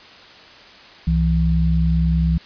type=tone pair together; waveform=sine; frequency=65.59 / 164.81 Hz; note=C2 / E3; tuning=+5 / 0 cents; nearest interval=octave + major third; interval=1595 cents; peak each=-17 dBFS; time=1.07-2.38 s; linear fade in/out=5 ms; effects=white hiss -43 dBFS RMS until 2.45 s + resampled to 11025 Hz